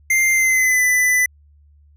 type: tone with pitch glide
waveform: square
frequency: 2097 to 1996.5 Hz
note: C7 to B6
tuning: +3 to +18 cents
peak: -14 dBFS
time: 0.1-1.26 s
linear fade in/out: 5 ms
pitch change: -85 cents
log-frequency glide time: 0.31-0.83 s
effects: added 73 Hz sine -48 dBFS peak until 1.96 s